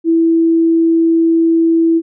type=tone; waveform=sine; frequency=329.6 Hz; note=E4; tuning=in tune; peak=-8 dBFS; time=0.04-2.02 s; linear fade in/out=50 ms; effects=none